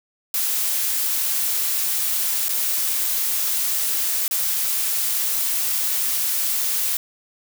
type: noise with dropouts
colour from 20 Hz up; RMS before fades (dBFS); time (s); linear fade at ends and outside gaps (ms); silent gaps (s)
blue; -22; 0.34-6.97; 2; 2.484-2.491 / 4.28-4.31
effects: none